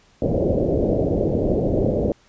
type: low-pass noise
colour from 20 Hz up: white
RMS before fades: -20 dBFS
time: 0.22-2.12 s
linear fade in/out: 2 ms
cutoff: 590 Hz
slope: 48 dB/octave
effects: pink hiss -56 dBFS RMS until 2.28 s + resampled to 16000 Hz